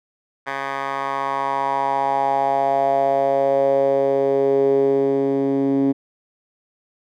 10% pulse tone with band-pass filter sweep, 137.3 Hz, C#3, 16 cents flat, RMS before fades -19 dBFS, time 0.46-5.93 s, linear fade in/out 20 ms, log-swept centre 1400 to 290 Hz, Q 4.5, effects none

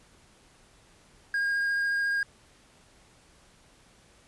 triangle tone with vibrato, 1623 Hz, G#6, 40 cents flat, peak -23 dBFS, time 1.34-2.23 s, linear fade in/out 2 ms, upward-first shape triangle, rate 14 Hz, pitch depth 9 cents each way, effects pink hiss -59 dBFS RMS until 4.27 s + resampled to 24000 Hz

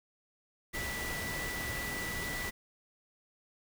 sine tone in noise, 1969 Hz, B6, 6 cents flat, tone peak -38 dBFS, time 0.73-2.51 s, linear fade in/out 20 ms, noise pink, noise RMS -39 dBFS, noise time 0.73-2.51 s, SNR -2 dB, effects none

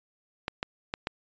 clicks, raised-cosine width 0.3 ms, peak -14 dBFS, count 4, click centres 0.481 / 0.629 / 0.939 / 1.071 s, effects resampled to 16000 Hz

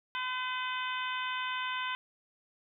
harmonic tone, 508 Hz, B4, 49 cents sharp, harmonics 2 / 3 / 4 / 5 / 6 / 7, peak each -36 / -38 / -42 / -41 / -41 / -44 dBFS, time 0.15-1.95 s, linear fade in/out 0 ms, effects none

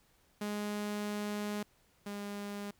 sawtooth tone pair in turn, 207.7 / 203.4 Hz, G#3 / G#3, 0 / -36 cents, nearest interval unison, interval 36 cents, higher first, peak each -31 / -35 dBFS, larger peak first, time 0.41-1.63 / 2.06-2.71 s, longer first, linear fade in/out 5 ms, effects pink hiss -69 dBFS RMS until 2.79 s

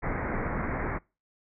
pink low-pass noise, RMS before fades -31 dBFS, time 0.02-0.99 s, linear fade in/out 20 ms, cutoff 2200 Hz, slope 96 dB/octave, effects noise-tail reverb RT60 0.3 s tail -25 dB re dry

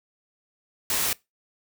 white noise, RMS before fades -25 dBFS, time 0.9-1.13 s, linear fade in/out 2 ms, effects noise-tail reverb RT60 0.2 s tail -22 dB re dry

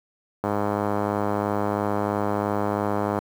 click train, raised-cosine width 1 ms, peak -10 dBFS, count 284, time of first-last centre 0.44-3.188 s, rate 103 Hz, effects high-pass 80 Hz 12 dB/octave + 7-bit

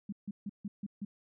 sine tone bursts, 202.6 Hz, G#3, 43 cents flat, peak -35 dBFS, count 6, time 0.09-1.05 s, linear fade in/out 5 ms, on 35 ms, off 150 ms, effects none

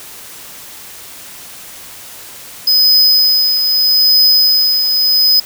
square tone with tremolo, 5030 Hz, D#8, 18 cents sharp, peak -6 dBFS, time 2.67-5.4 s, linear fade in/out 5 ms, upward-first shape triangle, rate 0.8 Hz, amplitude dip 50%, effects white hiss -33 dBFS RMS until 5.45 s

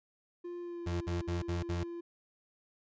triangle tone with pitch glide, 349.4 to 342.2 Hz, F4 to F4, +1 to -35 cents, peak -37 dBFS, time 0.44-2.01 s, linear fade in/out 10 ms, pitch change -36 cents, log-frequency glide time 0.61-0.85 s
35% pulse tone bursts, 87.31 Hz, F2, in tune, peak -31 dBFS, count 5, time 0.86-1.838 s, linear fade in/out 10 ms, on 150 ms, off 57 ms
effects resampled to 16000 Hz

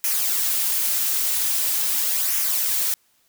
blue noise with flanger, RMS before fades -22 dBFS, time 0.04-2.94 s, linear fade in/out 0 ms, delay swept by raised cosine 0.23 to 6.03 ms, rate 0.43 Hz, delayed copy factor -0.5, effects white hiss -63 dBFS RMS until 3.28 s

